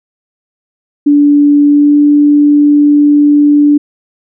sine tone with pitch glide, 290 to 292.4 Hz, D4 to D4, -22 to -7 cents, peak -3 dBFS, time 1.06-3.78 s, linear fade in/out 10 ms, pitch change +15 cents, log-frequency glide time 1.66-1.97 s, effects none

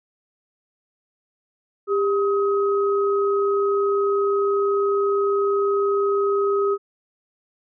sine tone pair together, 399.5 / 1265.4 Hz, G4 / D#6, +33 / +29 cents, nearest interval octave + minor sixth, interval 1996 cents, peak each -18 / -25 dBFS, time 1.87-6.78 s, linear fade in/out 50 ms, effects none

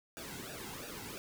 pink noise with flanger, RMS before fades -45 dBFS, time 0.17-1.18 s, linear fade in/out 0 ms, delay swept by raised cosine 0.94 to 1.72 ms, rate 2.9 Hz, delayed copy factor -0.8, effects none

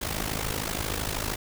pink noise with amplitude modulation, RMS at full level -27 dBFS, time 0.01-1.36 s, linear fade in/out 10 ms, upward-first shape sine, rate 52.9 Hz, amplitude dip 80%, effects none

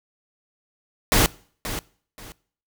pink noise with echo, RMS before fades -17 dBFS, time 1.12-1.26 s, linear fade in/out 0 ms, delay 530 ms, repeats 2, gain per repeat -12 dB, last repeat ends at 2.32 s, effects noise-tail reverb RT60 0.5 s tail -22 dB re dry

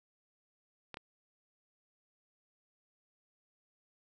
clicks, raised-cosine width 0.3 ms, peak -27 dBFS, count 2, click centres 0.943 / 0.971 s, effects none

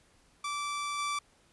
sawtooth tone with level steps, 1164 Hz, D6, 16 cents flat, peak -29 / -27 dBFS, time 0.44-1.19 s, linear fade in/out 5 ms, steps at 0.98 s, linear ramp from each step 10 ms, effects pink hiss -65 dBFS RMS until 1.52 s + resampled to 24000 Hz

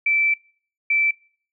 sine tone pair in turn, 2327 / 2327 Hz, D7 / D7, -17 / -17 cents, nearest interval unison, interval 0 cents, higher neither, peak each -16 dBFS, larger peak neither, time 0.06-0.34 / 0.9-1.11 s, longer first, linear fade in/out 5 ms, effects noise-tail reverb RT60 0.5 s tail -24 dB re dry

